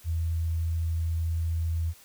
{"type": "tone", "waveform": "sine", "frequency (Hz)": 82.41, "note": "E2", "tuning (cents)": 0, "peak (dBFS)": -25, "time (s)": [0.04, 1.94], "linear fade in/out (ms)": 50, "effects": ["white hiss -54 dBFS RMS until 2.04 s"]}